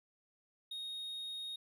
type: tone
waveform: triangle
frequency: 3729 Hz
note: A#7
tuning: in tune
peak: -39 dBFS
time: 0.71-1.56 s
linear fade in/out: 5 ms
effects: none